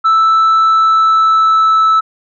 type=tone with pitch glide; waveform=sine; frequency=1318.5 to 1309.4 Hz; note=E6 to E6; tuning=0 to -12 cents; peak=-4 dBFS; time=0.04-2.01 s; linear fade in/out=20 ms; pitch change=-12 cents; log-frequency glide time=0.59-1.88 s; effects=tanh soft clip ceiling -6 dBFS